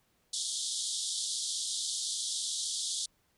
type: band-pass noise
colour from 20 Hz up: pink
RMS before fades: -35 dBFS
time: 0.33-3.06 s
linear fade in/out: 5 ms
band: 3300 to 10000 Hz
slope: 96 dB/octave
effects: pink hiss -72 dBFS RMS until 3.37 s